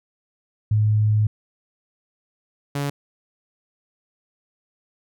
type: tone pair in turn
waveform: sine / sawtooth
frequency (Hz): 106.8 / 142.27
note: G#2 / C#3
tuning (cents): +49 / +45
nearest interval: perfect fourth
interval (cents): 496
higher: second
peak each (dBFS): -15 / -19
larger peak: first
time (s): 0.71-1.27 / 2.75-2.9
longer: first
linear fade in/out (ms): 5
effects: none